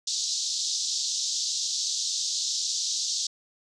white band-pass noise, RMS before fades -29 dBFS, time 0.07-3.27 s, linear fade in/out 5 ms, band 3700 to 6900 Hz, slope 48 dB/octave, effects none

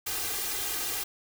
white noise with comb filter, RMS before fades -32 dBFS, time 0.06-1.04 s, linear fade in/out 10 ms, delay 2.5 ms, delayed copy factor +0.85, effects none

